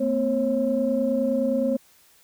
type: tone cluster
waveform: sine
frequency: 226 / 255.6 / 542 Hz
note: A3 / C4 / C#5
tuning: +47 / -40 / -39 cents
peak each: -26 / -24 / -23 dBFS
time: 0-1.77 s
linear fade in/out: 10 ms
effects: tanh soft clip ceiling -11 dBFS + white hiss -57 dBFS RMS until 2.23 s